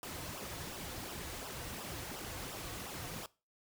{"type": "noise with flanger", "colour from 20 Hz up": "pink", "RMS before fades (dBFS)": -44, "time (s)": [0.03, 3.26], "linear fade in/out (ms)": 0, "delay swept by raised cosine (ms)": [0.46, 5.06], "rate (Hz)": 2.8, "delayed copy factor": -0.75, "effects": ["noise-tail reverb RT60 0.3 s tail -20 dB re dry"]}